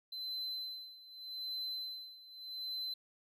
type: tone with tremolo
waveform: triangle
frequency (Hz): 4055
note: B7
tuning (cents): +45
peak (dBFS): -36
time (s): 0.12-2.94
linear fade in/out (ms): 5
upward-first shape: sine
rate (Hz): 0.83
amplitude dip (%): 85
effects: none